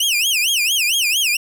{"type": "tone with vibrato", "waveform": "sawtooth", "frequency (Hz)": 2794, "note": "F7", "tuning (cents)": 0, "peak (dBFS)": -12, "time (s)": [0, 1.37], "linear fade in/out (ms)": 5, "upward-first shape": "sine", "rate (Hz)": 4.4, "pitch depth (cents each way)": 280, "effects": []}